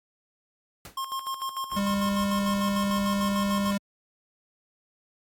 pink noise with exponential decay, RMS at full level -38 dBFS, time 0.85-1.02 s, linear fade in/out 2 ms, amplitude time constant 35 ms
square tone with tremolo, 1069 Hz, C6, 37 cents sharp, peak -29 dBFS, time 0.97-3.71 s, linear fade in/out 5 ms, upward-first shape square, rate 6.7 Hz, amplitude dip 65%
brown noise, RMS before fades -39 dBFS, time 1.72-3.74 s, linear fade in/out 5 ms
square tone, 200 Hz, G3, 35 cents sharp, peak -25 dBFS, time 1.76-3.78 s, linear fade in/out 10 ms
effects high-pass 60 Hz 12 dB/octave + AAC 64 kbps

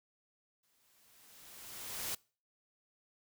white noise with exponential growth, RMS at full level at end -37 dBFS, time 0.63-2.15 s, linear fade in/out 5 ms, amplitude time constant 330 ms, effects noise-tail reverb RT60 0.4 s tail -25 dB re dry

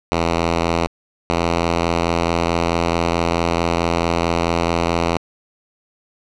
5% pulse tone pair in turn, 83.9 / 84.58 Hz, E2 / E2, +31 / +45 cents, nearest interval unison, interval 14 cents, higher second, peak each -5 dBFS, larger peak neither, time 0.12-0.87 / 1.3-5.17 s, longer second, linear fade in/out 0 ms, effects low-pass 5000 Hz 12 dB/octave

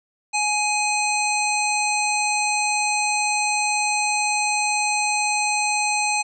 harmonic tone with a mistuned harmonic, 837 Hz, G#5, 13 cents sharp, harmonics 1 / 3 / 5 / 7 / 9 / 10, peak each -23 / -23 / -30 / -30 / -30 / -32 dBFS, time 0.33-6.23 s, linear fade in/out 20 ms, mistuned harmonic 7, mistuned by +78 cents, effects none

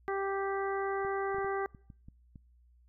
harmonic tone, 392 Hz, G4, in tune, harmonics 1 / 2 / 3 / 4 / 5, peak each -33 / -37 / -39 / -42 / -44 dBFS, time 0.08-1.66 s, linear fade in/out 0 ms
clicks, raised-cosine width 5 ms, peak -37 dBFS, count 8, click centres 1.049 / 1.346 / 1.384 / 1.446 / 1.748 / 1.902 / 2.085 / 2.358 s
effects noise-tail reverb RT60 0.6 s tail -26 dB re dry + added 60 Hz sine -60 dBFS peak until 2.88 s

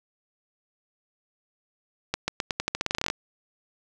accelerating click train, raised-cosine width 0.2 ms, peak -8 dBFS, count 17, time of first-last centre 2.14-3.101 s, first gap 140 ms, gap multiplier 0.87, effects none

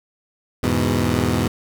15% pulse chord, E major, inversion none, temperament equal, 82.41 / 103.83 / 123.47 Hz, E2 / G#2 / B2, 0 / 0 / 0 cents, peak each -16 dBFS, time 0.63-1.48 s, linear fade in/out 5 ms, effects none

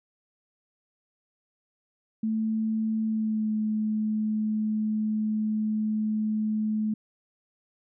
sine tone with pitch glide, 220 to 215.3 Hz, A3 to A3, 0 to -37 cents, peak -24 dBFS, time 2.23-6.94 s, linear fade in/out 5 ms, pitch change -37 cents, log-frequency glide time 3.05-3.52 s, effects none

